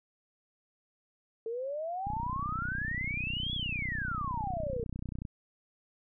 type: exponential two-way sweep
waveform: sine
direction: up then down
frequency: 441.4 to 3444 to 441.4 Hz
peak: -33 dBFS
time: 1.46-4.84 s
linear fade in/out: 2 ms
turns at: 3.54 s
type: click train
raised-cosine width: 5 ms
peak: -26 dBFS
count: 99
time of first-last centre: 2.07-5.252 s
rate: 30.8 Hz
effects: none